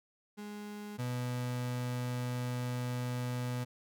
35% pulse tone pair in turn, 207.7 / 123.89 Hz, G#3 / B2, 0 / +6 cents, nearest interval major sixth, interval 894 cents, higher first, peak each -40 / -32 dBFS, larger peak second, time 0.37-0.98 / 0.98-3.65 s, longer second, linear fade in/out 20 ms, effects none

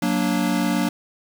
square chord, Gb augmented, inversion none, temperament equal with one note detuned, 185 / 233.1 / 292 Hz, Gb3 / Bb3 / D4, 0 / 0 / -10 cents, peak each -24 dBFS, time 0.02-0.89 s, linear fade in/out 5 ms, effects 7-bit

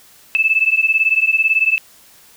sine beating tone pair, 2615 / 2633 Hz, E7 / E7, -15 / -3 cents, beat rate 18 Hz, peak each -15 dBFS, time 0.35-1.78 s, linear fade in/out 0 ms, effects white hiss -47 dBFS RMS until 2.36 s

